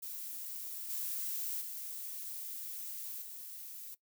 violet noise with level steps, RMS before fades -43 / -38 / -43 / -47 dBFS, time 0.02-3.95 s, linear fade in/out 10 ms, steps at 0.89 / 1.6 / 3.21 s, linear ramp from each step 20 ms, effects noise-tail reverb RT60 0.1 s tail -18 dB re dry

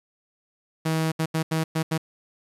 sawtooth tone bursts at uneven times, 160 Hz, D#3, 49 cents sharp, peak -18 dBFS, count 6, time 0.85-1.12 / 1.19-1.26 / 1.34-1.43 / 1.51-1.64 / 1.75-1.83 / 1.91-1.98 s, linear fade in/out 10 ms, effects resampled to 32000 Hz + 8-bit

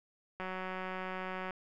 click train, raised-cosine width 0.5 ms, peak -25 dBFS, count 207, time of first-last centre 0.4-1.508 s, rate 186 Hz, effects none

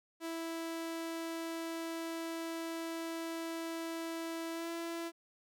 sawtooth tone with pitch glide, 329.6 to 335 Hz, E4 to E4, 0 to +28 cents, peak -34 dBFS, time 0.2-5.12 s, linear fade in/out 50 ms, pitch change +28 cents, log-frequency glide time 4.52-4.69 s, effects none

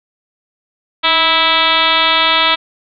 sine tone with frequency modulation, 2302 Hz, D7, 35 cents flat, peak -9 dBFS, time 1.03-2.56 s, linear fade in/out 20 ms, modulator 332 Hz, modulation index 4.6, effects none

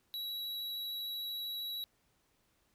square tone with vibrato, 3900 Hz, B7, 23 cents flat, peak -38 dBFS, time 0.14-1.84 s, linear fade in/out 0 ms, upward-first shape sine, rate 13 Hz, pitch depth 10 cents each way, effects pink hiss -74 dBFS RMS until 2.74 s

